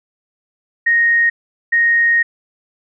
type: tone bursts at uneven times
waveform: sine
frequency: 1864.7 Hz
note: A#6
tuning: in tune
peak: -10 dBFS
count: 2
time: 0.86-1.3 / 1.72-2.23 s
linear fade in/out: 10 ms
effects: none